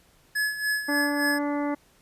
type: tone with tremolo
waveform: square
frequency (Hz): 1703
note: G#6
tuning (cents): +43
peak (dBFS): -23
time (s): 0.35-1.39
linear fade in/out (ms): 10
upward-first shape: sine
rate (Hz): 3.5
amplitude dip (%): 70
type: harmonic tone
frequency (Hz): 289.9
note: D4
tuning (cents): -22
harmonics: 1 / 2 / 3 / 4 / 5 / 6 / 7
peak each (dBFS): -26 / -32 / -34 / -38 / -43 / -45 / -41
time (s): 0.88-1.75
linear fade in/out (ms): 10
effects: pink hiss -60 dBFS RMS until 2.01 s + resampled to 32000 Hz